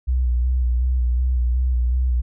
sine tone with vibrato, 61.9 Hz, B1, 5 cents sharp, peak -16 dBFS, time 0.07-2.22 s, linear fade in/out 20 ms, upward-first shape square, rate 2.7 Hz, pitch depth 36 cents each way, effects none

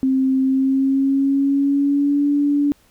sine tone with pitch glide, 264 to 287.9 Hz, C4 to D4, +16 to -34 cents, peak -14 dBFS, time 0.03-2.72 s, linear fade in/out 0 ms, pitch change +150 cents, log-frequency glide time 0.42-2.28 s, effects pink hiss -56 dBFS RMS until 2.9 s

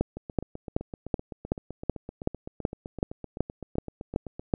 two click trains, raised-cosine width 2 ms, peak -10 / -23 dBFS, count 13 / 34, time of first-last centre 0.01-4.538 / 0.17-4.395 s, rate 2.65 / 7.81 Hz, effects none

